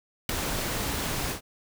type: noise with ADSR envelope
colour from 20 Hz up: pink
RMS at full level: -21 dBFS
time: 0.29-1.41 s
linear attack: 4 ms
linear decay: 3 ms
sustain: -9 dB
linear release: 110 ms
effects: none